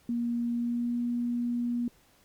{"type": "tone with pitch glide", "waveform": "sine", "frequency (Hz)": [237, 240], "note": ["A#3", "B3"], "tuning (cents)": [29, -49], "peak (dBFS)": -27, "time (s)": [0.09, 1.88], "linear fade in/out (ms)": 2, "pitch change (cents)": 22, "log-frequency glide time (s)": [0.51, 0.98], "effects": ["pink hiss -63 dBFS RMS until 2.24 s", "Opus 48 kbps"]}